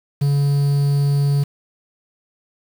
triangle tone with quantisation, 141.9 Hz, C#3, 41 cents sharp, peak -12 dBFS, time 0.21-1.44 s, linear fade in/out 10 ms, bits 6, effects none

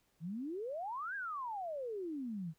sine exponential two-way sweep, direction up then down, 151.3 to 1661.2 to 151.3 Hz, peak -38 dBFS, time 0.2-2.54 s, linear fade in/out 50 ms, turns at 1.15 s, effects pink hiss -75 dBFS RMS until 2.58 s

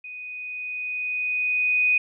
sine tone with level ramp, 2489 Hz, D#7, in tune, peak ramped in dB -35 to -16 dBFS, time 0.04-1.98 s, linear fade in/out 5 ms, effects none

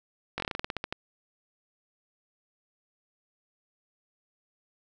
slowing click train, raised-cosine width 0.3 ms, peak -15 dBFS, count 13, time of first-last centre 0.38-0.925 s, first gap 20 ms, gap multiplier 1.14, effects none

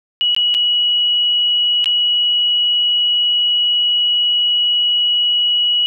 sine tone with dropouts, 2922 Hz, F#7, 22 cents flat, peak -12 dBFS, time 0.21-5.86 s, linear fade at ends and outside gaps 0 ms, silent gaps 0.348-0.364 / 0.542-0.548 / 1.843-1.858 s, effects none

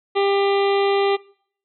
harmonic tone, 397.6 Hz, G4, 25 cents sharp, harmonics 1 / 2 / 3 / 5 / 6 / 7 / 8 / 9 / 10, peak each -17 / -23 / -27 / -31 / -33 / -34 / -35 / -36 / -37 dBFS, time 0.15-1.17 s, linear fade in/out 20 ms, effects noise-tail reverb RT60 0.6 s tail -24 dB re dry

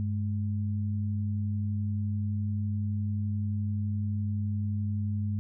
sine tone pair together, 99.35 / 211 Hz, G2 / G#3, +24 / +28 cents, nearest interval octave + minor second, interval 1304 cents, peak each -28 / -34 dBFS, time 0-5.39 s, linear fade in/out 0 ms, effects none

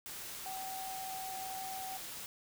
sine tone in noise, 762 Hz, G5, 49 cents flat, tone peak -41 dBFS, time 0.46-1.97 s, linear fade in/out 0 ms, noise white, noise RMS -45 dBFS, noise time 0.06-2.26 s, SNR +1 dB, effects none

